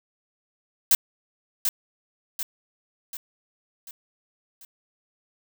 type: noise with echo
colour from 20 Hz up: blue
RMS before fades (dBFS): -17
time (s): 0.91-0.95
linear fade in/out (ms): 2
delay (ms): 740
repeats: 5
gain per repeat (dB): -6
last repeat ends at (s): 4.65
effects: none